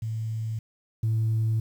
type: tone pair in turn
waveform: sine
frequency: 111.2 / 111.2 Hz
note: A2 / A2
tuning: +19 / +19 cents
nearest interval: unison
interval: 0 cents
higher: neither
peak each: -27 / -20 dBFS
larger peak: second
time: 0.02-0.59 / 1.03-1.6 s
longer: neither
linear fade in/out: 5 ms
effects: tanh soft clip ceiling -19 dBFS + 9-bit